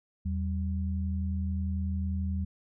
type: tone pair together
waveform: sine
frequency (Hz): 80.9 / 192.08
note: E2 / G3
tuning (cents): -32 / -35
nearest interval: octave + minor third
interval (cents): 1497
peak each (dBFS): -29 / -34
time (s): 0.25-2.45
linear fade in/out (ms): 10
effects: none